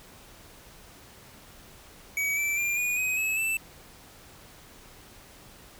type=tone with pitch steps; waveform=square; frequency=2268 / 2328 / 2389 / 2452 / 2517 / 2583 / 2651 Hz; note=C#7 / D7 / D7 / D#7 / D#7 / E7 / E7; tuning=+39 / -16 / +29 / -26 / +19 / -36 / +9 cents; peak=-26 dBFS; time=2.17-3.57 s; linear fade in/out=2 ms; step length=200 ms; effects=pink hiss -51 dBFS RMS until 5.79 s